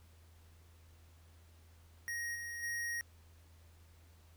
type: tone with level steps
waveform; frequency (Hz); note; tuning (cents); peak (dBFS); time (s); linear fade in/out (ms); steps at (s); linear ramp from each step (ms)
square; 1879; A#6; +13; -38 / -42 / -37; 2.08-3.01; 0; 2.34 / 2.62; 20
effects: added 82 Hz sine -59 dBFS peak until 4.36 s + pink hiss -68 dBFS RMS until 4.36 s